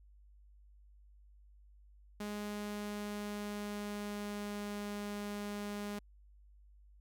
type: tone with pitch glide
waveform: sawtooth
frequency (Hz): 207.6 to 205.5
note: G#3 to G#3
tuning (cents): 0 to -18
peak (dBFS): -35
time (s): 2.2-5.99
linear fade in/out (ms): 5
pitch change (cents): -18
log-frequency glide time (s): 2.31-4.9
effects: added 50 Hz sine -58 dBFS peak until 7 s